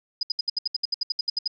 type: tone bursts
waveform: sine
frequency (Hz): 4978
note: D#8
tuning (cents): 0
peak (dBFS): -21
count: 15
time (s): 0.21-1.477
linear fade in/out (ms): 5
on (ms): 21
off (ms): 68
effects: none